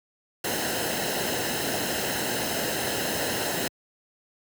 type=noise with comb filter; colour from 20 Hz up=pink; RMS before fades=-28 dBFS; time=0.44-3.68 s; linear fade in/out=5 ms; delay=0.86 ms; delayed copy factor=-0.65; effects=high-pass 100 Hz 12 dB/octave